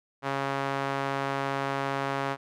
sawtooth tone with band-pass filter, 137.5 Hz, C#3, 14 cents flat, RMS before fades -30 dBFS, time 0.22-2.37 s, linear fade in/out 50 ms, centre 1100 Hz, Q 0.89, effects none

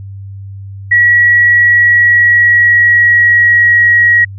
sine tone with pitch glide, 1923 to 1903.1 Hz, B6 to A#6, -47 to +35 cents, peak -4 dBFS, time 0.91-4.25 s, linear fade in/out 10 ms, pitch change -18 cents, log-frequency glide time 1.55-3.86 s, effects added 98 Hz sine -24 dBFS peak until 4.38 s

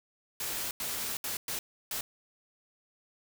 white noise bursts at uneven times, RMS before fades -35 dBFS, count 5, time 0.4-0.71 / 0.8-1.17 / 1.24-1.37 / 1.48-1.59 / 1.91-2.01 s, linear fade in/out 2 ms, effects none

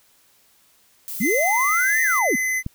violet noise, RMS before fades -31 dBFS, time 1.08-2.19 s, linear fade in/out 0 ms
sine linear two-way sweep, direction up then down, 174.61 to 1894 to 174.61 Hz, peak -19 dBFS, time 1.2-2.36 s, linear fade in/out 10 ms, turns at 2.02 s
square tone with pitch glide, 2051 to 2034 Hz, C7 to C7, -35 to -50 cents, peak -21 dBFS, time 1.2-2.63 s, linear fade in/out 50 ms, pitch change -15 cents, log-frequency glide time 1.53-2.03 s
click, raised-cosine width 5 ms, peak -14 dBFS, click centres 2.664 s
effects white hiss -58 dBFS RMS until 2.74 s

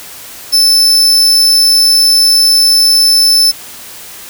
40% pulse tone, 5274 Hz, E8, in tune, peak -4 dBFS, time 0.52-3.52 s, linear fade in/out 20 ms, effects white hiss -30 dBFS RMS until 4.29 s

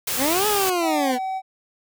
white noise, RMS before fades -25 dBFS, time 0.07-0.7 s, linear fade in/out 5 ms
20% pulse linear two-way sweep, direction up then down, 240 to 428.4 to 240 Hz, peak -15 dBFS, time 0.17-1.19 s, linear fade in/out 50 ms, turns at 0.47 s
triangle tone, 761 Hz, F#5, 48 cents sharp, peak -22 dBFS, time 0.81-1.42 s, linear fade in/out 50 ms
effects none

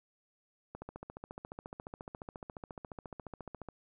click train, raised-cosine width 1 ms, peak -29 dBFS, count 43, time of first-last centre 0.75-3.687 s, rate 14.3 Hz, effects none

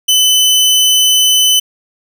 sawtooth tone, 3020 Hz, F#7, 35 cents sharp, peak -4 dBFS, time 0.08-1.6 s, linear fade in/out 10 ms, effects none

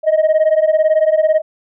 sine beating tone pair, 617 / 635 Hz, D#5 / D#5, -15 / +35 cents, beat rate 18 Hz, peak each -11 dBFS, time 0.03-1.42 s, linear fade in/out 50 ms, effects tanh soft clip ceiling -7 dBFS

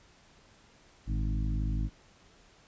harmonic tone with a mistuned harmonic, 51.9 Hz, G#1, in tune, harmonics 1 / 2 / 3 / 4 / 5 / 6, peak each -29 / -35 / -39 / -41 / -43 / -45 dBFS, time 1.06-1.9 s, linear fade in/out 50 ms, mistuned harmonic 2, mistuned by +86 cents, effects pink hiss -60 dBFS RMS until 2.67 s + resampled to 16000 Hz

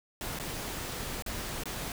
pink noise with dropouts, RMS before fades -37 dBFS, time 0.21-1.92 s, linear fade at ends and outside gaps 1 ms, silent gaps 0.389-0.398 / 1.223-1.262 / 1.636-1.656 s, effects none

